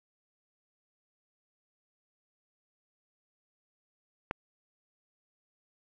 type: click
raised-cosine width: 0.5 ms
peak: -16 dBFS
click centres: 4.311 s
effects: none